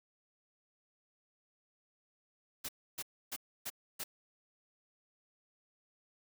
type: noise bursts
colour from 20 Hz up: white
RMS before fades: -40 dBFS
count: 5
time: 2.64-4.04 s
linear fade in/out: 10 ms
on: 48 ms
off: 290 ms
effects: none